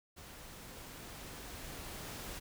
pink noise with level ramp, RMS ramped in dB -52 to -44 dBFS, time 0.16-2.4 s, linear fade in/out 20 ms, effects none

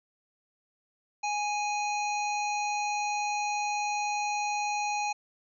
harmonic tone, 830.6 Hz, G#5, in tune, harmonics 1 / 3 / 5 / 7 / 8, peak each -29 / -34 / -42 / -45 / -42 dBFS, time 1.23-5.13 s, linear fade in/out 10 ms, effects none

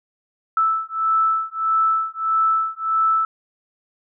sine beating tone pair, 1315 / 1316.6 Hz, E6 / E6, -5 / -3 cents, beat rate 1.6 Hz, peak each -20 dBFS, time 0.57-3.25 s, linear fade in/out 2 ms, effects none

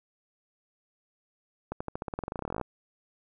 accelerating click train, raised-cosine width 1 ms, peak -19 dBFS, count 23, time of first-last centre 1.72-2.613 s, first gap 85 ms, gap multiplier 0.92, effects none

